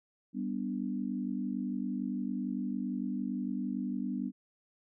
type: chord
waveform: sine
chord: G major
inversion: none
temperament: equal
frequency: 196 / 246.9 / 293.7 Hz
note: G3 / B3 / D4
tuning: 0 / 0 / 0 cents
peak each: -36 / -35 / -39 dBFS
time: 0.33-4.32 s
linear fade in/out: 50 ms
effects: none